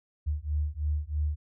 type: beating tone pair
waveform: sine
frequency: 73.42 / 76.52 Hz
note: D2 / D#2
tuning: 0 / -28 cents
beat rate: 3.1 Hz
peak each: -30 dBFS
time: 0.26-1.36 s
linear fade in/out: 20 ms
effects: none